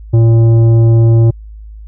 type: tone with tanh clipping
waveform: triangle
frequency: 114.5 Hz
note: A#2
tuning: 31 cents flat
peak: -6 dBFS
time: 0.13-1.31 s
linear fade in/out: 10 ms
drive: 14 dB
effects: added 53 Hz sine -28 dBFS peak until 1.87 s